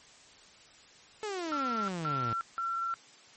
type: exponential sweep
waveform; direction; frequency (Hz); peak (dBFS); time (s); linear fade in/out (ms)
sawtooth; down; 440 to 110; -30; 1.23-2.33; 0
type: tone bursts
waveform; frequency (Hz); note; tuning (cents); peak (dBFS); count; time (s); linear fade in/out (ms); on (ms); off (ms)
sine; 1356; E6; +49; -30; 3; 1.52-2.94; 0; 360; 170
effects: white hiss -56 dBFS RMS until 3.36 s + MP3 32 kbps